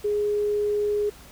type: tone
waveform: sine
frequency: 415.3 Hz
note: G#4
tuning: in tune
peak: -21 dBFS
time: 0.04-1.1 s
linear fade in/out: 10 ms
effects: added 60 Hz sine -50 dBFS peak until 1.31 s + pink hiss -48 dBFS RMS until 1.31 s